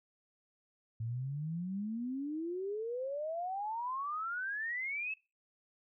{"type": "exponential sweep", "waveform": "sine", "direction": "up", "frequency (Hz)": [109.6, 2637], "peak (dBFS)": -35, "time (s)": [1, 5.14], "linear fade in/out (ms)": 5, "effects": ["noise-tail reverb RT60 0.3 s tail -23 dB re dry"]}